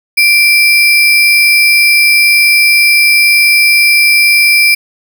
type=tone with sample-and-hold; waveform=sine; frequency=2349 Hz; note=D7; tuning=in tune; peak=-4 dBFS; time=0.17-4.75 s; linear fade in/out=10 ms; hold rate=7350 Hz; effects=none